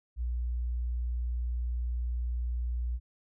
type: tone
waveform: sine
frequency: 60 Hz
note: B1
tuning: 49 cents flat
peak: -29 dBFS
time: 0.16-3 s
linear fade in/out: 50 ms
effects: none